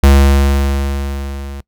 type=tone with level ramp; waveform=square; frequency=69.3 Hz; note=C#2; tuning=in tune; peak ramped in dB=-4 to -26 dBFS; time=0.03-1.61 s; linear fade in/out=5 ms; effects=noise-tail reverb RT60 0.1 s tail -23 dB re dry